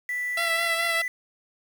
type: tone with pitch glide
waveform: sine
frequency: 1975.5 to 1992.7 Hz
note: B6 to B6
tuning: 0 to +15 cents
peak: -26 dBFS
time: 0.09-1.08 s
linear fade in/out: 2 ms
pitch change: +15 cents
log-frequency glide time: 0.5-0.72 s
type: tone with vibrato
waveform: 10% pulse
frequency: 671 Hz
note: E5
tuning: 31 cents sharp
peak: -17 dBFS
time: 0.37-1.02 s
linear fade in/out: 5 ms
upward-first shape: triangle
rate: 4.7 Hz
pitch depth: 34 cents each way
effects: 7-bit